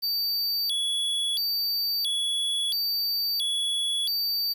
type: tone with vibrato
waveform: square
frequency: 3951 Hz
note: B7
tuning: in tune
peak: -25 dBFS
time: 0.02-4.54 s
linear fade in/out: 20 ms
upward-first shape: square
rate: 0.74 Hz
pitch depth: 270 cents each way
effects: 9-bit